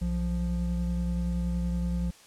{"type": "tone pair together", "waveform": "triangle", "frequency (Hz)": [61.74, 174.63], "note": ["B1", "F3"], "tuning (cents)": [0, 0], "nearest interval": "octave + tritone", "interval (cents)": 1800, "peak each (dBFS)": -27, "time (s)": [0.01, 2.11], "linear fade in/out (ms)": 10, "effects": ["white hiss -54 dBFS RMS until 2.26 s", "low-pass 9000 Hz 12 dB/octave"]}